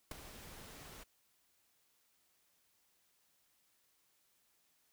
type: noise with ADSR envelope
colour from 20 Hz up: pink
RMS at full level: -42 dBFS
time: 0.11-1.04 s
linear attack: 4 ms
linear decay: 10 ms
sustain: -11 dB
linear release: 13 ms
effects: white hiss -75 dBFS RMS until 4.92 s